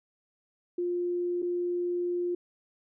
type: tone with dropouts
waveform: sine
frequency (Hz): 352.3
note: F4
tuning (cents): +15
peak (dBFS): -27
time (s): 0.78-2.35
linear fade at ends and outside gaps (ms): 5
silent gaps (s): 1.421-1.426
effects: none